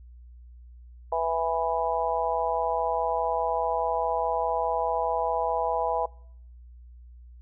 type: harmonic tone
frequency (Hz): 164.81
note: E3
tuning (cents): 0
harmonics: 3 / 4 / 5 / 6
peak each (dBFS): -30 / -28 / -29 / -30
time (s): 1.12-6.06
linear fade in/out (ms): 5
effects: noise-tail reverb RT60 0.7 s tail -26 dB re dry + added 60 Hz sine -45 dBFS peak until 7.41 s